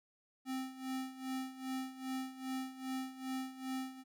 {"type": "tone with tremolo", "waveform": "square", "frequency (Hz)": 261.6, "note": "C4", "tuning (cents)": 0, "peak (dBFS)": -37, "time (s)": [0.45, 4.04], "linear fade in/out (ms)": 50, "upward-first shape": "sine", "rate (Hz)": 2.5, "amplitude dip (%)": 80, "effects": []}